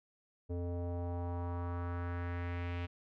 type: tone with low-pass filter sweep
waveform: square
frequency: 87.31 Hz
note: F2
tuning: in tune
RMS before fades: -38 dBFS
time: 0.49-2.87 s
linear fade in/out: 20 ms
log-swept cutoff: 480 to 2700 Hz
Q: 2.3
effects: none